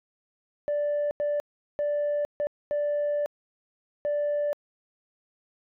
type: tone bursts at uneven times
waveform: sine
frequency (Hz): 586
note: D5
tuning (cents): -4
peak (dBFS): -22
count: 6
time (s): 0.68-1.11 / 1.2-1.4 / 1.79-2.25 / 2.4-2.47 / 2.71-3.26 / 4.05-4.53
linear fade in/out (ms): 0
effects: tanh soft clip ceiling -22 dBFS